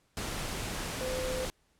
sine tone in noise, 513 Hz, C5, 34 cents flat, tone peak -33 dBFS, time 1.01-1.45 s, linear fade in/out 0 ms, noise pink, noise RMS -36 dBFS, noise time 0.17-1.5 s, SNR 0 dB, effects pink hiss -71 dBFS RMS until 1.79 s + low-pass 11000 Hz 12 dB/octave

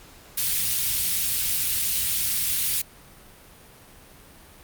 white band-stop noise, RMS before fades -24 dBFS, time 0.37-2.82 s, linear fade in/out 10 ms, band 130 to 2700 Hz, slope 12 dB/octave, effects pink hiss -49 dBFS RMS until 4.63 s + Opus 48 kbps

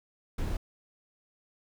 brown noise, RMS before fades -31 dBFS, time 0.38-0.57 s, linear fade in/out 5 ms, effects none

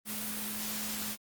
sine tone in noise, 213.2 Hz, G#3, 46 cents sharp, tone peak -42 dBFS, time 0.05-1.17 s, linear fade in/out 50 ms, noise white, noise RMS -37 dBFS, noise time 0.05-1.17 s, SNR -8 dB, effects Opus 32 kbps

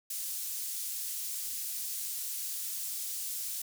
pink high-pass noise, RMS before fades -37 dBFS, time 0.1-3.62 s, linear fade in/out 5 ms, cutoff 7600 Hz, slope 12 dB/octave, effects none

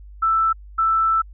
sine tone pair in turn, 1324 / 1324 Hz, E6 / E6, +7 / +7 cents, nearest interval unison, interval 0 cents, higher neither, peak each -15 dBFS, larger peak neither, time 0.22-0.53 / 0.78-1.22 s, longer second, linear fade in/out 10 ms, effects added 50 Hz sine -38 dBFS peak until 1.33 s

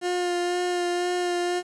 30% pulse tone with vibrato, 354.5 Hz, F4, 26 cents sharp, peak -21 dBFS, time 0.01-1.63 s, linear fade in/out 50 ms, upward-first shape sine, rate 2 Hz, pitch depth 16 cents each way, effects resampled to 22050 Hz + 9-bit

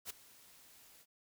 white noise with ADSR envelope, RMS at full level -41 dBFS, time 0.05-1.06 s, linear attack 50 ms, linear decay 10 ms, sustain -20 dB, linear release 46 ms, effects none

